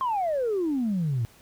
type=exponential sweep; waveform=sine; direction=down; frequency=1081 to 110 Hz; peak=-22 dBFS; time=0.01-1.25 s; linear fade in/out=0 ms; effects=tanh soft clip ceiling -20 dBFS + pink hiss -55 dBFS RMS until 1.41 s